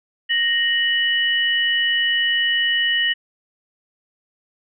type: tone pair together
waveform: sine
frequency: 1864.7 / 2955 Hz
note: A#6 / F#7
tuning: 0 / -3 cents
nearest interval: minor sixth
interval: 797 cents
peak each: -19 dBFS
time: 0.29-3.14 s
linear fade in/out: 20 ms
effects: none